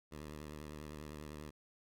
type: tone with vibrato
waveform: 10% pulse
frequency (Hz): 75.3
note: D2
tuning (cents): +44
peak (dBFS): -38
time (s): 0.11-1.51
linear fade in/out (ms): 20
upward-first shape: triangle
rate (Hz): 10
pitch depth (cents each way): 77
effects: none